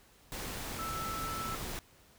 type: tone in noise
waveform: sine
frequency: 1318.5 Hz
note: E6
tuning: in tune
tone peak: -37 dBFS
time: 0.79-1.55 s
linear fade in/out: 0 ms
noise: pink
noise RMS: -40 dBFS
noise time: 0.32-1.79 s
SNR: 0 dB
effects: pink hiss -62 dBFS RMS until 2.18 s